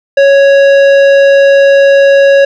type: tone with tanh clipping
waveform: sine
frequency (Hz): 554.4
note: C#5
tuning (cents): 0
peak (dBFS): -4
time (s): 0.17-2.45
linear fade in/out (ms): 5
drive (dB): 13
effects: none